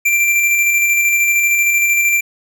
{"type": "tone with tremolo", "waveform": "square", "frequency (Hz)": 2358, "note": "D7", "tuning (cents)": 6, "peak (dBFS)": -11, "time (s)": [0.05, 2.21], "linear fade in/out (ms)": 10, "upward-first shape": "square", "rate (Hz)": 13, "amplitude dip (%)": 25, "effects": []}